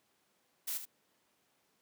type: noise with echo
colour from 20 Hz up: blue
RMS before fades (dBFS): -37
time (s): 0.67-0.78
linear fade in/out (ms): 10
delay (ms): 75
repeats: 1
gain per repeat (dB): -9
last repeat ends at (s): 0.855
effects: pink hiss -74 dBFS RMS until 1.81 s + high-pass 200 Hz 12 dB/octave